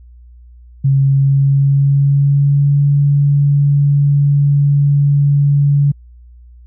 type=tone with pitch glide; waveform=sine; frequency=136.9 to 142.71 Hz; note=C#3 to D3; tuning=-21 to -49 cents; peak=-8 dBFS; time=0.84-5.92 s; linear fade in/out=10 ms; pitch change=+72 cents; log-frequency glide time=1-2.82 s; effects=added 60 Hz sine -37 dBFS peak until 6.66 s